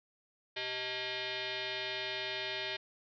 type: tone with frequency modulation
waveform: sine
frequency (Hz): 626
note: D#5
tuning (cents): +10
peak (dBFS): -35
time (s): 0.56-2.77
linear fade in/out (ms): 10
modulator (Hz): 507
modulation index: 7.2
effects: none